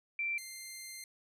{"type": "tone pair in turn", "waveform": ["sine", "10% pulse"], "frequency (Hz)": [2349, 2093], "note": ["D7", "C7"], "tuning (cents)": [0, 0], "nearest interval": "major second", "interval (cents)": 200, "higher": "first", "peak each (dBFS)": [-32, -35], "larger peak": "first", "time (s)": [[0.19, 0.38], [0.38, 1.04]], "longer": "second", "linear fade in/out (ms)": 2, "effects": ["resampled to 32000 Hz"]}